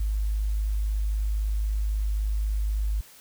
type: tone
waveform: sine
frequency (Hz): 51.91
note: G#1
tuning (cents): 0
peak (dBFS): -23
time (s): 0-3.01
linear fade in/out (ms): 5
effects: white hiss -51 dBFS RMS until 3.2 s